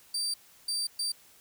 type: tone bursts at uneven times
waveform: 30% pulse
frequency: 4668 Hz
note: D8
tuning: 11 cents flat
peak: -26 dBFS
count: 3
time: 0.14-0.34 / 0.68-0.87 / 0.99-1.12 s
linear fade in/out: 5 ms
effects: white hiss -58 dBFS RMS until 1.4 s